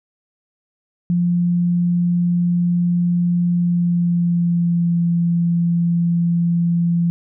sine tone with pitch glide, 174.61 to 170.82 Hz, F3 to F3, 0 to -38 cents, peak -14 dBFS, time 1.1-7.1 s, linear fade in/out 0 ms, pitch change -38 cents, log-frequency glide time 3.51-5.01 s, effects none

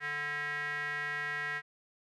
square tone with band-pass filter, 146.83 Hz, D3, in tune, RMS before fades -36 dBFS, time 0-1.62 s, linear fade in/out 50 ms, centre 1800 Hz, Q 7.6, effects none

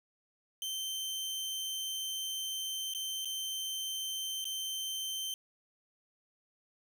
sawtooth tone with dropouts, 3107 Hz, G7, 16 cents flat, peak -32 dBFS, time 0.62-5.34 s, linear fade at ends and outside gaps 1 ms, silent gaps 2.937-2.948 / 3.248-3.255 / 4.443-4.453 s, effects none

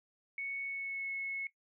sine tone with pitch glide, 2217 to 2190 Hz, C#7 to C#7, 0 to -22 cents, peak -36 dBFS, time 0.38-1.47 s, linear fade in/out 2 ms, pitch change -22 cents, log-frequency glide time 0.63-1.11 s, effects noise-tail reverb RT60 0.1 s tail -17 dB re dry

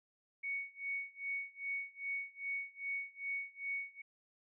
sine tone with tremolo, 2227 Hz, C#7, 7 cents sharp, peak -35 dBFS, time 0.43-4.02 s, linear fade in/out 10 ms, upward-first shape sine, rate 2.5 Hz, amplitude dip 95%, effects none

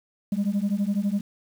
sine beating tone pair, 196 / 208 Hz, G3 / G#3, 0 / +3 cents, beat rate 12 Hz, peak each -23 dBFS, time 0.32-1.21 s, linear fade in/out 5 ms, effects tanh soft clip ceiling -19 dBFS + 8-bit

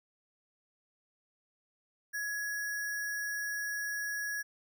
sine tone with sample-and-hold, 1676 Hz, G#6, 15 cents sharp, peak -33 dBFS, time 2.13-4.43 s, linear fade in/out 20 ms, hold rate 7350 Hz, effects none

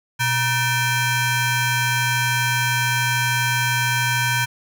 20% pulse ring-modulated tone, 827 Hz, G#5, 8 cents flat, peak -10 dBFS, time 0.19-4.46 s, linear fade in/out 20 ms, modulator 704 Hz, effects none

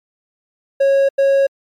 triangle tone bursts at uneven times, 549 Hz, C#5, 17 cents flat, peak -8 dBFS, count 2, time 0.8-1.09 / 1.18-1.47 s, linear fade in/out 10 ms, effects MP3 96 kbps

